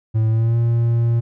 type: tone with pitch glide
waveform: triangle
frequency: 110.7 to 116.94 Hz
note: A2 to A#2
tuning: +11 to +6 cents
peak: -12 dBFS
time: 0.14-1.21 s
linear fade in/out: 20 ms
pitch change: +95 cents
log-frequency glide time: 0.29-0.57 s
effects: none